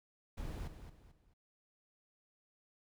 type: noise with echo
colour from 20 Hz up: brown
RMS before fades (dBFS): -42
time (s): 0.37-0.68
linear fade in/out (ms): 10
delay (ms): 220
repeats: 3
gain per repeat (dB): -9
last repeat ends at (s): 1.34
effects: none